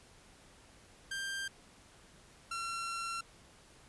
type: tone pair in turn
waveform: sawtooth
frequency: 1585 / 1360.9 Hz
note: G6 / F6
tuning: +19 / -45 cents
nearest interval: minor third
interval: 264 cents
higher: first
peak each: -33 / -33 dBFS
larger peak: neither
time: 1.11-1.48 / 2.51-3.21 s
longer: second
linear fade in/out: 5 ms
effects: pink hiss -60 dBFS RMS until 3.88 s + resampled to 24000 Hz